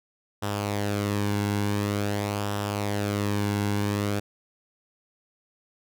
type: tone with flanger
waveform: sawtooth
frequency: 102.4 Hz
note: G#2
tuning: 24 cents flat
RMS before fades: -27 dBFS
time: 0.42-4.2 s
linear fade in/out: 10 ms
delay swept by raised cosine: 0.45 to 1.65 ms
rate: 0.47 Hz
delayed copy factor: -0.5
effects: none